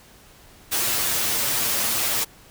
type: noise with comb filter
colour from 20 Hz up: white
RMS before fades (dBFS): -23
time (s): 0.71-2.25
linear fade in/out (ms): 20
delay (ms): 8.7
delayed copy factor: +0.7
effects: pink hiss -50 dBFS RMS until 2.5 s